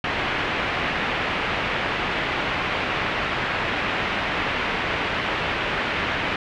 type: low-pass noise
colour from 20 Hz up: white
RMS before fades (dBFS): -25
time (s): 0.04-6.36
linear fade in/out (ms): 2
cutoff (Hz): 2700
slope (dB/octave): 24
effects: none